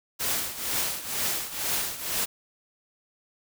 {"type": "noise with tremolo", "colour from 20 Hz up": "white", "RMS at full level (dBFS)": -26, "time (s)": [0.19, 2.26], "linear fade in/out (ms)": 20, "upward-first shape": "triangle", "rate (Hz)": 2.1, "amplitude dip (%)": 80, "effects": []}